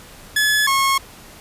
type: tone pair in turn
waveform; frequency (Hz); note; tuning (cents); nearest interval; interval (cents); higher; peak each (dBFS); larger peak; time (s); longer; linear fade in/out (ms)
sawtooth; 1711 / 1088.5; A6 / C#6; -49 / -32; minor sixth; 783; first; -11; neither; 0.36-0.67 / 0.67-0.98; neither; 5
effects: pink hiss -42 dBFS RMS until 1.4 s + resampled to 32000 Hz